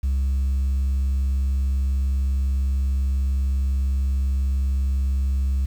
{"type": "tone", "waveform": "sine", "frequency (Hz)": 67.2, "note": "C2", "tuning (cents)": 47, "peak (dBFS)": -16, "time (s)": [0.03, 5.66], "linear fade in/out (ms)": 10, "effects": ["tanh soft clip ceiling -18 dBFS", "8-bit"]}